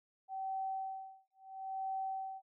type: tone with tremolo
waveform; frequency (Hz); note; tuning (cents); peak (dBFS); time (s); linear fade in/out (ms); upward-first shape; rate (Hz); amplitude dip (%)
sine; 768; G5; -36; -35; 0.28-2.42; 50; sine; 0.74; 100
effects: none